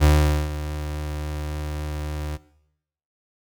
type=tone with ADSR envelope; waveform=35% pulse; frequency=75.3 Hz; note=D2; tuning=44 cents sharp; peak=-10 dBFS; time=0-2.38 s; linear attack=36 ms; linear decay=450 ms; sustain=-15 dB; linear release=32 ms; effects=noise-tail reverb RT60 0.8 s tail -19 dB re dry